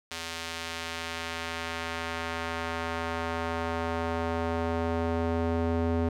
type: tone with band-pass filter sweep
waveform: square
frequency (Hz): 83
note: E2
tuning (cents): +12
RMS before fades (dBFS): -31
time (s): 0.11-6.09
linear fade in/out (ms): 5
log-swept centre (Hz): 4200 to 360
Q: 0.71
effects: none